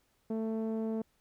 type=tone with low-pass filter; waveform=sawtooth; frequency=221.8 Hz; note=A3; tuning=14 cents sharp; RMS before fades=-34 dBFS; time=0.3-1.02 s; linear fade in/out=5 ms; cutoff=520 Hz; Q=1.2; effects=pink hiss -73 dBFS RMS until 1.2 s